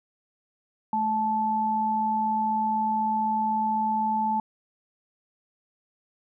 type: tone pair together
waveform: sine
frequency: 216.4 / 872 Hz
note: A3 / A5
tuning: -29 / -16 cents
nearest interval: 2 octaves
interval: 2413 cents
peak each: -30 / -23 dBFS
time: 0.93-4.4 s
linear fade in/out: 2 ms
effects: none